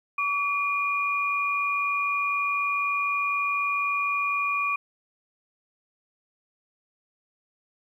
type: tone pair together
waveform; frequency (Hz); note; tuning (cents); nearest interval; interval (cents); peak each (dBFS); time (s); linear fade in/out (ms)
sine; 1141 / 2426; C#6 / D#7; +50 / -44; octave + minor second; 1306; -26; 0.18-4.76; 5
effects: 10-bit